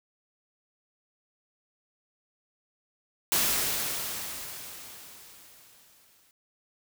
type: noise with exponential decay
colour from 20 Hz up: white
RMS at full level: -24 dBFS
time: 3.32-6.31 s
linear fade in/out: 0 ms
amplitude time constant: 650 ms
effects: none